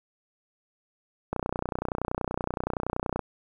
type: click train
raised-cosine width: 1 ms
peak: -14 dBFS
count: 58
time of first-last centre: 1.33-3.193 s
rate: 30.6 Hz
effects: 9-bit